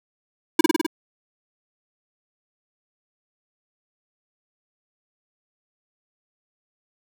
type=tone with echo; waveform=square; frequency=323 Hz; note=E4; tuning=35 cents flat; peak=-11 dBFS; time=0.59-0.61 s; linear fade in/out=5 ms; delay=51 ms; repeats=5; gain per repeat=-2 dB; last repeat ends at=0.865 s; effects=none